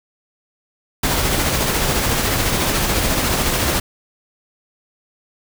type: noise with tremolo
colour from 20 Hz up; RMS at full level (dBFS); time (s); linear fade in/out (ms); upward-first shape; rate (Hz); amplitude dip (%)
pink; -17; 1.03-3.8; 5; sine; 14; 30
effects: none